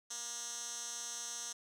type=tone with band-pass filter; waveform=10% pulse; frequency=237.2 Hz; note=A#3; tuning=30 cents sharp; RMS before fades=-43 dBFS; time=0.1-1.53 s; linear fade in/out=10 ms; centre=6600 Hz; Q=3.8; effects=none